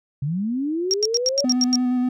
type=linear sweep; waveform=sine; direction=up; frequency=131.1 to 577 Hz; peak=-21 dBFS; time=0.22-1.45 s; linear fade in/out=5 ms
type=tone bursts; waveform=sine; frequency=5588 Hz; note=F8; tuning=in tune; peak=-16 dBFS; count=8; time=0.91-1.756 s; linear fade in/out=0 ms; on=27 ms; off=90 ms
type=tone with vibrato; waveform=triangle; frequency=250 Hz; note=B3; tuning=21 cents sharp; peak=-16 dBFS; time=1.44-2.09 s; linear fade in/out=5 ms; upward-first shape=square; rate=8.5 Hz; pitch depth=13 cents each way
effects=none